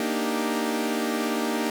sawtooth chord, Eb major seventh, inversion second, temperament equal, 233.1 / 293.7 / 311.1 / 392 Hz, Bb3 / D4 / Eb4 / G4, 0 / 0 / 0 / 0 cents, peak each -24 / -27 / -27 / -27 dBFS, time 0-1.7 s, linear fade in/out 2 ms, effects none

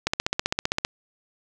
click train, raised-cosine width 0.2 ms, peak -5 dBFS, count 13, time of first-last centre 0.07-0.849 s, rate 15.4 Hz, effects none

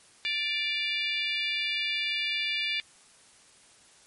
harmonic tone with a mistuned harmonic, 587.3 Hz, D5, in tune, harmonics 3 / 4 / 5 / 6 / 7 / 8, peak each -39 / -30 / -35 / -33 / -42 / -39 dBFS, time 0.25-2.8 s, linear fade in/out 0 ms, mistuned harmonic 5, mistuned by -52 cents, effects white hiss -57 dBFS RMS until 4.06 s + MP3 48 kbps

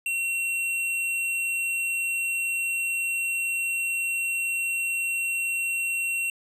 triangle tone with hard clipping, 2729 Hz, F7, 41 cents flat, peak -26 dBFS, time 0.06-6.3 s, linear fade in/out 2 ms, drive 17 dB, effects resampled to 32000 Hz

